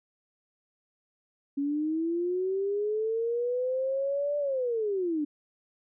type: linear two-way sweep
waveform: sine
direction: up then down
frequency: 277.2 to 587.3 to 286.2 Hz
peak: -26 dBFS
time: 1.57-5.25 s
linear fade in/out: 10 ms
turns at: 4.38 s
effects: none